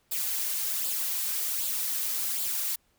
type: noise with flanger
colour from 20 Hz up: blue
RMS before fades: -30 dBFS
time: 0.11-2.76 s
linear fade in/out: 10 ms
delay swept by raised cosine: 0.24 to 3.34 ms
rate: 1.3 Hz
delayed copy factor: +0.5
effects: pink hiss -69 dBFS RMS until 2.98 s